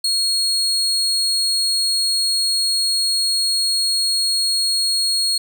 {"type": "tone", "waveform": "35% pulse", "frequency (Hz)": 4300, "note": "C8", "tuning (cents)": 47, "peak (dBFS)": -15, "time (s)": [0.04, 5.38], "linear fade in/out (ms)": 5, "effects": []}